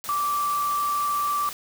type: tone in noise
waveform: sine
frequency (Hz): 1166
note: D6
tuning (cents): -13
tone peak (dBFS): -22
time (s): 0.09-1.49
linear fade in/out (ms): 0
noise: white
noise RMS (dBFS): -36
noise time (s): 0.04-1.53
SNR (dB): +11
effects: none